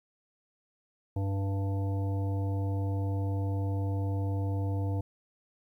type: harmonic tone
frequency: 98 Hz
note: G2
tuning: in tune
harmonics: 1 / 3 / 5 / 7 / 9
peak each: -28 / -38 / -42 / -45 / -47 dBFS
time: 1.16-5.01 s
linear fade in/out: 5 ms
effects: 11-bit